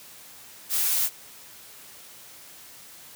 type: noise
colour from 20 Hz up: blue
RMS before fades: -24 dBFS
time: 0.69-1.1 s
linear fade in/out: 50 ms
effects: white hiss -47 dBFS RMS until 3.15 s + high-pass 60 Hz 12 dB/octave